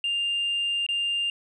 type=tone with dropouts; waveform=sine; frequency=2800 Hz; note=F7; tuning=4 cents sharp; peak=-22 dBFS; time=0.04-1.3 s; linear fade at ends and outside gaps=2 ms; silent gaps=0.865-0.888 s; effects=tanh soft clip ceiling -21 dBFS